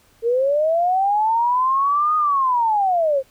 sine linear two-way sweep, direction up then down, 450 to 1244.5 to 516 Hz, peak -15 dBFS, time 0.22-3.23 s, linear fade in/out 50 ms, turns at 2.16 s, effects pink hiss -56 dBFS RMS until 3.3 s

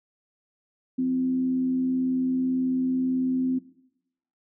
sine tone with frequency modulation, 257.9 Hz, C4, 25 cents flat, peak -22 dBFS, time 0.98-3.59 s, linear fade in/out 10 ms, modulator 78.2 Hz, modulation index 0.28, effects noise-tail reverb RT60 0.8 s tail -18 dB re dry

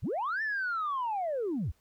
sine linear two-way sweep, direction up then down, 51.91 to 1800 to 51.91 Hz, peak -28 dBFS, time 0.02-1.72 s, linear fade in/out 20 ms, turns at 0.42 s, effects tanh soft clip ceiling -26 dBFS + pink hiss -70 dBFS RMS until 1.8 s

